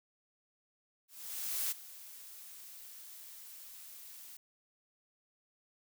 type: noise with ADSR envelope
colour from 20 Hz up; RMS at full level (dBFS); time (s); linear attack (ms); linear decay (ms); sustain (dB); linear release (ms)
blue; -34; 1.08-4.37; 630; 21; -17; 4
effects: none